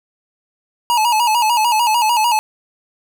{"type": "tone with vibrato", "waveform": "square", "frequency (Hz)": 908, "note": "A#5", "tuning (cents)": -46, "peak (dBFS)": -13, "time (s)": [0.9, 2.39], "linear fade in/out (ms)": 0, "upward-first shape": "square", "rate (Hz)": 6.7, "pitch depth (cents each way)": 89, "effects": []}